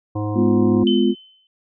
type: harmonic tone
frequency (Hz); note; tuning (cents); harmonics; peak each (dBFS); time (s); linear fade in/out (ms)
105; G#2; +19; 1 / 3 / 5 / 7 / 9 / 10; -23 / -25 / -31 / -34 / -38 / -35; 0.15-0.84; 10
type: chord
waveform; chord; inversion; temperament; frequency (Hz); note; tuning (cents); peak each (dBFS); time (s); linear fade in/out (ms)
sine; F diminished; first; just; 209.5 / 251.4 / 349.2; Ab3 / Cb4 / F4; +15 / +31 / 0; -18; 0.34-1.15; 50
type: tone with exponential decay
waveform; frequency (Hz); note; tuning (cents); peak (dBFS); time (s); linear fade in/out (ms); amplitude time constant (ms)
sine; 3056; G7; -45; -20; 0.87-1.47; 1; 130
effects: none